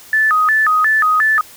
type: tone with vibrato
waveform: sine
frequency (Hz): 1480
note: F#6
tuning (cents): 0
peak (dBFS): -10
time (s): 0.13-1.41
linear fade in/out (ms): 2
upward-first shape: square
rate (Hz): 2.8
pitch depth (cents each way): 290
effects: white hiss -40 dBFS RMS until 1.56 s